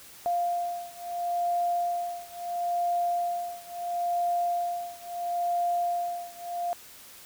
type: beating tone pair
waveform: sine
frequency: 698.5 / 699.24 Hz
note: F5 / F5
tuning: 0 / +2 cents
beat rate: 0.74 Hz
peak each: -29 / -30 dBFS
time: 0.26-6.73 s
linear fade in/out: 0 ms
effects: white hiss -49 dBFS RMS until 7.25 s